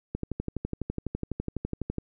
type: click train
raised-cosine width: 3 ms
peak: -17 dBFS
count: 23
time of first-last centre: 0.15-1.983 s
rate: 12 Hz
effects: none